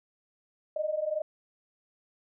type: tone pair together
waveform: sine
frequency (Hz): 600.5 / 622.3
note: D5 / D#5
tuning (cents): +38 / 0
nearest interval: minor second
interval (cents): 62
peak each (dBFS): -32 / -30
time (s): 0.76-1.22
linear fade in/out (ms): 5
effects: none